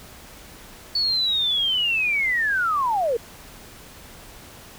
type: linear sweep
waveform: sine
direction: down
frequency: 4483 to 437 Hz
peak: -19 dBFS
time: 0.95-3.17 s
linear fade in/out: 5 ms
effects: pink hiss -44 dBFS RMS until 4.78 s